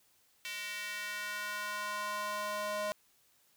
square tone with high-pass filter sweep, 207.7 Hz, G#3, in tune, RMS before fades -38 dBFS, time 0.45-2.92 s, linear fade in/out 0 ms, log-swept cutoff 2400 to 670 Hz, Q 2.1, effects white hiss -69 dBFS RMS until 3.56 s

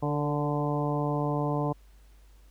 harmonic tone with a mistuned harmonic, 146.4 Hz, D3, 5 cents flat, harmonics 1 / 2 / 3 / 4 / 5 / 6 / 7, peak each -29 / -32 / -34 / -35 / -36 / -37 / -37 dBFS, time 0.02-1.73 s, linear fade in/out 10 ms, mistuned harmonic 3, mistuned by +23 cents, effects added 50 Hz sine -52 dBFS peak until 2.5 s + pink hiss -65 dBFS RMS until 2.5 s

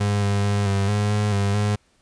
35% pulse tone with pitch steps, 102.2 / 100.8 / 101.7 / 98.6 / 103.6 / 104.5 / 100.2 / 103.9 Hz, G#2 / G2 / G#2 / G2 / G#2 / G#2 / G2 / G#2, -27 / +49 / -36 / +11 / -4 / +11 / +38 / +1 cents, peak -17 dBFS, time 0-1.76 s, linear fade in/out 10 ms, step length 220 ms, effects pink hiss -62 dBFS RMS until 2.01 s + resampled to 22050 Hz

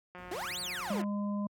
click train, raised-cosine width 0.5 ms, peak -32 dBFS, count 161, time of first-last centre 0.15-1.039 s, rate 180 Hz
brown noise, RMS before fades -49 dBFS, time 0.18-0.97 s, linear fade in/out 2 ms
30% pulse exponential two-way sweep, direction up then down, 315.9 to 4816 to 315.9 Hz, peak -33 dBFS, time 0.31-1.02 s, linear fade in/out 5 ms, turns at 0.6 s
harmonic tone, 204.3 Hz, G#3, 28 cents flat, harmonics 1 / 3 / 5, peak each -31 / -43 / -44 dBFS, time 0.9-1.47 s, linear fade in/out 5 ms
effects high-pass 80 Hz 12 dB/octave

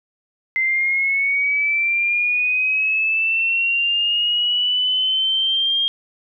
sine linear sweep, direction up, 2068 to 3229 Hz, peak -16 dBFS, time 0.56-5.88 s, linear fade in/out 0 ms, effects none

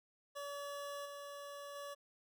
25% pulse tone with level steps, 570 Hz, C#5, 48 cents sharp, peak -39 / -43 / -41 dBFS, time 0.35-1.95 s, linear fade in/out 20 ms, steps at 1.05 / 1.75 s, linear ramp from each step 10 ms, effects none

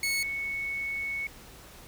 sawtooth / sine tone pair in turn, 2204 / 2212 Hz, C#7 / C#7, -11 / -4 cents, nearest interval unison, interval 7 cents, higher second, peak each -23 / -30 dBFS, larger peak first, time 0.03-0.23 / 0.23-1.27 s, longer second, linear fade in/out 2 ms, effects added 60 Hz sine -56 dBFS peak until 1.87 s + pink hiss -50 dBFS RMS until 1.87 s

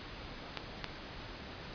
clicks, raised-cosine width 0.2 ms, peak -17 dBFS, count 2, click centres 0.573 / 0.843 s, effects pink hiss -46 dBFS RMS until 1.74 s + resampled to 11025 Hz

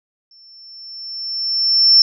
sine tone with exponential growth, 5380 Hz, E8, 34 cents sharp, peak -5 dBFS, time 0.31-2.02 s, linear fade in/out 2 ms, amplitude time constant 370 ms, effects none

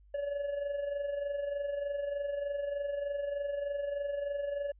triangle tone with amplitude modulation, 570 Hz, C#5, 48 cents sharp, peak -28 dBFS, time 0.14-4.72 s, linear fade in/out 5 ms, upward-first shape sine, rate 23.3 Hz, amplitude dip 55%, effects added 50 Hz sine -57 dBFS peak until 4.79 s + resampled to 8000 Hz

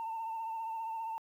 sine tone with vibrato, 900 Hz, A5, 39 cents sharp, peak -34 dBFS, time 0-1.18 s, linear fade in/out 0 ms, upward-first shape triangle, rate 15 Hz, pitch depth 44 cents each way, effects tanh soft clip ceiling -33 dBFS + 11-bit

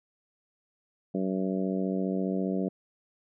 harmonic tone, 94.8 Hz, F#2, 43 cents sharp, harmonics 2 / 3 / 4 / 5 / 6 / 7, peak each -29 / -33 / -35 / -37 / -39 / -40 dBFS, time 1.14-2.69 s, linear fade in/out 10 ms, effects none

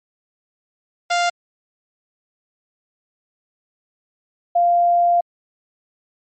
sawtooth / sine tone pair in turn, 698.5 / 695.8 Hz, F5 / F5, 0 / -7 cents, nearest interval unison, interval 7 cents, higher first, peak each -12 dBFS, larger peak neither, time 1.1-1.3 / 4.55-5.21 s, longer second, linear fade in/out 10 ms, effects MP3 32 kbps

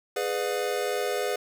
square chord, G# diminished seventh, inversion none, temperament just, 415.3 / 498.4 / 598 / 717.6 Hz, G#4 / B4 / D5 / F5, 0 / +16 / +31 / +47 cents, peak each -31 / -31 / -35 / -35 dBFS, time 0.16-1.36 s, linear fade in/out 5 ms, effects none

